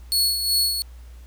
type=tone with tremolo; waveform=sawtooth; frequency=4377 Hz; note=C#8; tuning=23 cents flat; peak=-14 dBFS; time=0.12-0.82 s; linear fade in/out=0 ms; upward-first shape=sine; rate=2.7 Hz; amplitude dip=55%; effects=added 60 Hz sine -39 dBFS peak until 1.26 s + pink hiss -56 dBFS RMS until 1.26 s